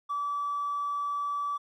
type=tone; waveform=triangle; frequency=1153 Hz; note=D6; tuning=32 cents flat; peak=-25 dBFS; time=0.09-1.58 s; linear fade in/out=20 ms; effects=tanh soft clip ceiling -26 dBFS